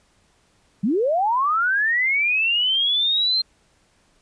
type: linear sweep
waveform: sine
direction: up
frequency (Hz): 174.61 to 4186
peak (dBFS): -17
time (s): 0.83-3.42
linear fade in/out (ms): 10
effects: pink hiss -61 dBFS RMS until 4.21 s + resampled to 22050 Hz